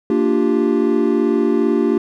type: chord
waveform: triangle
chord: G minor seventh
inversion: first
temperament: equal with one note detuned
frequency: 230 / 293.7 / 349.2 / 392 Hz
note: Bb3 / D4 / F4 / G4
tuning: -23 / 0 / 0 / 0 cents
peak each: -17 dBFS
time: 0.1-1.98 s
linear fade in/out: 2 ms
effects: none